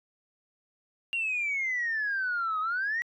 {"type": "exponential two-way sweep", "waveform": "sine", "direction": "down then up", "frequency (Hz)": [2794, 1244.5, 1940], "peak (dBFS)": -26, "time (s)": [1.13, 3.02], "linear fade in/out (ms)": 0, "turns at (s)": 2.6, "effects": ["tanh soft clip ceiling -23 dBFS"]}